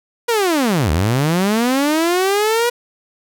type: linear two-way sweep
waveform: sawtooth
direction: down then up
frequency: 486.6 to 71.7 to 486.2 Hz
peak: -10 dBFS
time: 0.28-2.7 s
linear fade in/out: 10 ms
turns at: 0.91 s
effects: none